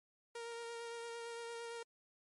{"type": "tone with vibrato", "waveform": "sawtooth", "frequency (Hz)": 466.2, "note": "A#4", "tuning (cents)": 0, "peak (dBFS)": -40, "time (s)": [0.35, 1.83], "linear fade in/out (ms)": 5, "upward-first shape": "sine", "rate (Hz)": 8.8, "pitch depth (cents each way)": 15, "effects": ["MP3 48 kbps"]}